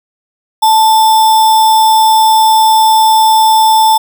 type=tone with sample-and-hold; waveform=sine; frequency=880 Hz; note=A5; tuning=in tune; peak=-4 dBFS; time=0.62-3.98 s; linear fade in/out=10 ms; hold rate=4410 Hz; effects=none